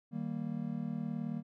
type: chord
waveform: triangle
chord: Eb major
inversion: none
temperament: just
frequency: 155.56 / 194.45 / 233.3 Hz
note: Eb3 / G3 / Bb3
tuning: 0 / -14 / +2 cents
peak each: -38 / -38 / -36 dBFS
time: 0.11-1.43 s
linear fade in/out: 50 ms
effects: none